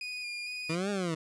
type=tone with vibrato; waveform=30% pulse; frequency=2448 Hz; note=D#7; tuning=29 cents flat; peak=-33 dBFS; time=0.01-0.75 s; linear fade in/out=2 ms; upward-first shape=square; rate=2.2 Hz; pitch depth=21 cents each way
type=linear two-way sweep; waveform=20% pulse; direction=up then down; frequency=155.8 to 207.7 to 155.8 Hz; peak=-25 dBFS; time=0.69-1.15 s; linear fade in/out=10 ms; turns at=0.9 s
effects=resampled to 22050 Hz